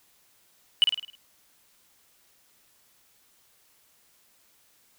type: tone with echo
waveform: sine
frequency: 2960 Hz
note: F#7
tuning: in tune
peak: -12 dBFS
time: 0.82-0.84 s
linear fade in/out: 0 ms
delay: 52 ms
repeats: 6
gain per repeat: -6 dB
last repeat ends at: 1.152 s
effects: tanh soft clip ceiling -11 dBFS + white hiss -63 dBFS RMS until 4.98 s

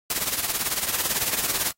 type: noise with tremolo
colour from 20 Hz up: white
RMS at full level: -22 dBFS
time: 0.1-1.71 s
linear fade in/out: 2 ms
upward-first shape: triangle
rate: 18 Hz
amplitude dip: 75%
effects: noise-tail reverb RT60 0.1 s tail -22 dB re dry + AAC 48 kbps

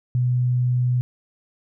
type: tone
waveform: sine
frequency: 124.3 Hz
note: B2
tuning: 12 cents sharp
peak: -17 dBFS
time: 0.15-1.01 s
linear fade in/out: 0 ms
effects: none

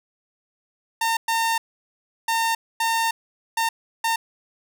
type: tone bursts at uneven times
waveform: sawtooth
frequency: 910 Hz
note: A#5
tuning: 42 cents flat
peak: -16 dBFS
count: 6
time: 1.01-1.17 / 1.28-1.58 / 2.28-2.55 / 2.8-3.11 / 3.57-3.69 / 4.04-4.16 s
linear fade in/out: 5 ms
effects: none

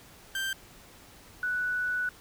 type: tone pair in turn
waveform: 30% pulse / sine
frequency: 1569 / 1480.9 Hz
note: G6 / F#6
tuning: +1 / +1 cents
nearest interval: minor second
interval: 100 cents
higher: first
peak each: -27 dBFS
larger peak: neither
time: 0.35-0.53 / 1.43-2.09 s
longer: second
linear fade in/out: 2 ms
effects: pink hiss -53 dBFS RMS until 2.2 s

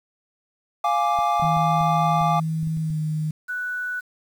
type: chord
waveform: triangle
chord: D diminished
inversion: first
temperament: equal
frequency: 698.5 / 830.6 / 1174.7 Hz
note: F5 / Ab5 / D6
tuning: 0 / 0 / 0 cents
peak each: -21 dBFS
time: 0.84-2.4 s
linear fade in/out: 5 ms
type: clicks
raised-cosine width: 5 ms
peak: -27 dBFS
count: 10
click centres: 1.189 / 1.398 / 1.449 / 1.57 / 1.811 / 2.213 / 2.63 / 2.673 / 2.771 / 2.903 s
type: tone with pitch glide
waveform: sine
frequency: 159.8 to 154.98 Hz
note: D#3 to D#3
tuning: +47 to -7 cents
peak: -22 dBFS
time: 1.42-3.31 s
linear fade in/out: 5 ms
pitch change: -54 cents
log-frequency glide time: 2.79-2.98 s
type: tone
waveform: sine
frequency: 1482 Hz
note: F#6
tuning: 2 cents sharp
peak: -25 dBFS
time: 3.48-4.01 s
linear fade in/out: 20 ms
effects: 8-bit

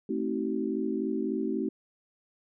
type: chord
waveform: sine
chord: A diminished seventh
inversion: none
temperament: just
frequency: 220 / 264 / 316.8 / 380.2 Hz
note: A3 / C4 / Eb4 / Gb4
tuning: 0 / +16 / +31 / +47 cents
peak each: -33 dBFS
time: 0.09-1.69 s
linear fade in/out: 5 ms
effects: none

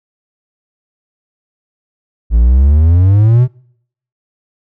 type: exponential sweep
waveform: triangle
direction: up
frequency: 53.4 to 129.5 Hz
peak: -3 dBFS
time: 2.3-3.48 s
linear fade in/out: 50 ms
effects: noise-tail reverb RT60 0.7 s tail -26 dB re dry

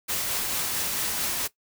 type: noise with tremolo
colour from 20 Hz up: white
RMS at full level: -27 dBFS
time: 0.08-1.48 s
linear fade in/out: 20 ms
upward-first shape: triangle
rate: 4.5 Hz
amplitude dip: 25%
effects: noise-tail reverb RT60 0.1 s tail -17 dB re dry

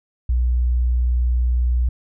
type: tone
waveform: sine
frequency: 61 Hz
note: B1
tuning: 21 cents flat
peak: -15 dBFS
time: 0.29-1.89 s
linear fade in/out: 5 ms
effects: none

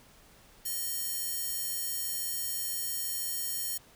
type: tone with high-pass filter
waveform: square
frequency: 617 Hz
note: D#5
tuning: 15 cents flat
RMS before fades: -34 dBFS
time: 0.65-3.78 s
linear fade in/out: 10 ms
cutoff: 9600 Hz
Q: 0.63
effects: pink hiss -58 dBFS RMS until 3.95 s

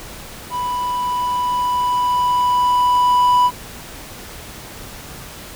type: tone with level ramp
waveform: triangle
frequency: 987.8 Hz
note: B5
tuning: in tune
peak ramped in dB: -18 to -8 dBFS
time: 0.5-3.51 s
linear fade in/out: 50 ms
effects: pink hiss -35 dBFS RMS until 5.55 s

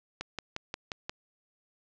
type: click train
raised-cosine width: 0.2 ms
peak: -17 dBFS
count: 6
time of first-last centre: 0.21-1.095 s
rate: 5.65 Hz
effects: low-pass 6000 Hz 12 dB/octave

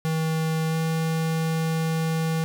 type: tone with pitch glide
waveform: square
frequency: 160 to 161.49 Hz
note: D#3 to E3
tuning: +49 to -35 cents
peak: -23 dBFS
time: 0.05-2.44 s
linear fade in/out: 0 ms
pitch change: +16 cents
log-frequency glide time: 0.68-0.76 s
effects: none

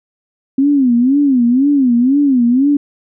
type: tone with vibrato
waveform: sine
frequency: 261.6 Hz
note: C4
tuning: in tune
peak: -8 dBFS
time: 0.58-2.77 s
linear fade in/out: 5 ms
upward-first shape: sine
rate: 2 Hz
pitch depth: 180 cents each way
effects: none

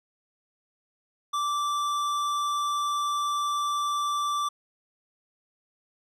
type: tone with tanh clipping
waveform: sine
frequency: 1169 Hz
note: D6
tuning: 8 cents flat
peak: -27 dBFS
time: 1.33-4.49 s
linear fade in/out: 10 ms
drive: 15 dB
effects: none

